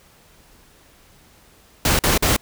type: noise bursts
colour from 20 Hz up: pink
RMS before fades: -17 dBFS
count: 3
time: 1.85-2.364 s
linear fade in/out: 2 ms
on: 140 ms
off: 47 ms
effects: pink hiss -52 dBFS RMS until 2.41 s